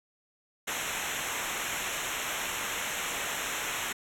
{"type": "noise with comb filter", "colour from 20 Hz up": "pink", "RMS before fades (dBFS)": -33, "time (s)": [0.67, 3.93], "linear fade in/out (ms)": 10, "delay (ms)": 0.21, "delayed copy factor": -0.9, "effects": ["low-pass 12000 Hz 12 dB/octave"]}